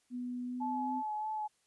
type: tone with pitch glide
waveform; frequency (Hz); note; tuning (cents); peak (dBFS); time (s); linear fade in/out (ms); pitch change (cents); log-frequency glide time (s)
sine; 246.9 to 257.1; B3 to C4; 0 to -30; -36; 0.1-1.03; 50; +70; 0.45-0.9
type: tone with vibrato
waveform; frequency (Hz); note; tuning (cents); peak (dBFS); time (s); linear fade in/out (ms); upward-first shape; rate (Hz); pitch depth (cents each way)
sine; 858; A5; -44; -34; 0.6-1.48; 20; sine; 3.2; 20
effects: white hiss -74 dBFS RMS until 1.66 s + resampled to 24000 Hz